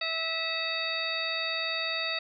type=harmonic tone with a mistuned harmonic; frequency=652 Hz; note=E5; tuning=19 cents flat; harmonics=1 / 2 / 3 / 4 / 6 / 7; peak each=-38 / -39 / -36 / -34 / -34 / -36 dBFS; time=0.01-2.19 s; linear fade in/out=5 ms; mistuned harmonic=6; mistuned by=-69 cents; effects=none